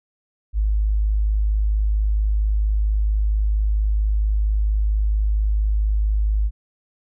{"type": "tone", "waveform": "sine", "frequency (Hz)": 52.2, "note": "G#1", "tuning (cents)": 10, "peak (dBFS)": -16, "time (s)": [0.53, 6.51], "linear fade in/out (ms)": 50, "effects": []}